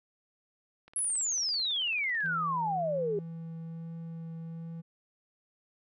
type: click train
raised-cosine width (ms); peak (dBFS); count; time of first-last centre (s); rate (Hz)
0.3; -37; 26; 0.88-2.261; 18.1
type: exponential sweep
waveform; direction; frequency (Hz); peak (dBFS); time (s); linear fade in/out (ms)
sine; down; 11070 to 392; -28; 0.96-3.19; 2
type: tone with vibrato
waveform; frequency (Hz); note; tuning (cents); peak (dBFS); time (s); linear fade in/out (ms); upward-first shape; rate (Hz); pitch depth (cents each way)
triangle; 164.81; E3; 0; -36; 2.23-4.82; 20; triangle; 1.3; 10
effects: none